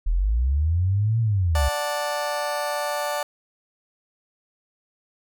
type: linear two-way sweep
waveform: sine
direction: up then down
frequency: 36.76 to 116.54 to 63.4 Hz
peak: -18 dBFS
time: 0.06-1.69 s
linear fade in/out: 10 ms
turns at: 1.2 s
type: chord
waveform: 30% pulse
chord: D major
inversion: none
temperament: just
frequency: 587.3 / 734.2 / 881 Hz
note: D5 / F#5 / A5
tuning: 0 / -14 / +2 cents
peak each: -24 / -29 / -27 dBFS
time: 1.55-3.23 s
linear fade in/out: 2 ms
effects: none